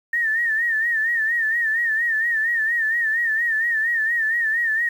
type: tone with vibrato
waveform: sine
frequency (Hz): 1820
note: A#6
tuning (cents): -42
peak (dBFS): -18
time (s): 0.13-4.89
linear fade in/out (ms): 5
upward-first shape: sine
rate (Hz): 4.3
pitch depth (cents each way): 81
effects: 8-bit